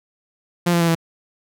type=tone with pitch steps; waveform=sawtooth; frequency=174.1 / 171.11 / 168.17 / 165.28 Hz; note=F3 / F3 / E3 / E3; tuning=-5 / -35 / +35 / +5 cents; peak=-11 dBFS; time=0.66-0.952 s; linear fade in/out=10 ms; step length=73 ms; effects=none